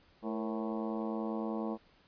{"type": "harmonic tone with a mistuned harmonic", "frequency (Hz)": 110, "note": "A2", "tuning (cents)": 0, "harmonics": [2, 3, 4, 5, 6, 7, 8, 9, 10], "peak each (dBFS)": [-36, -40, -42, -44, -46, -47, -48, -49, -50], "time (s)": [0.22, 1.78], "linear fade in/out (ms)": 50, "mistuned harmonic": 4, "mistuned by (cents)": 90, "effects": ["pink hiss -65 dBFS RMS until 2.07 s", "resampled to 11025 Hz"]}